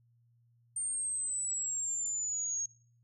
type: exponential sweep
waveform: sine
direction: down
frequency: 8790 to 6530 Hz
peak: -32 dBFS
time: 0.76-2.66 s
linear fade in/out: 5 ms
effects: noise-tail reverb RT60 0.5 s tail -23 dB re dry + added 118 Hz sine -65 dBFS peak until 3.03 s